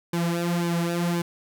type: tone with flanger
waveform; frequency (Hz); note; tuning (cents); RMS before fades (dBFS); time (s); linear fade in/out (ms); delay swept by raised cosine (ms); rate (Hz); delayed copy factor
sawtooth; 171.5; F3; -31; -25; 0.13-1.22; 5; 1.5 to 4.9; 1.9; -0.8
effects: none